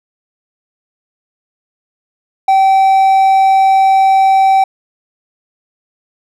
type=tone; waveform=triangle; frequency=772 Hz; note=G5; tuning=27 cents flat; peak=-4 dBFS; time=2.48-4.64 s; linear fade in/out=5 ms; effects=none